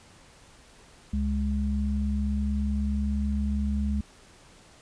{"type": "tone pair together", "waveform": "sine", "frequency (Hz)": [69.3, 207.7], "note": ["C#2", "G#3"], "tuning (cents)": [0, 0], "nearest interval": "octave + perfect fifth", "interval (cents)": 1900, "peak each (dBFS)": [-26, -28], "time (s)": [1.13, 4.01], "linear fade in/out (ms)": 5, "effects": ["pink hiss -54 dBFS RMS until 4.81 s", "resampled to 22050 Hz"]}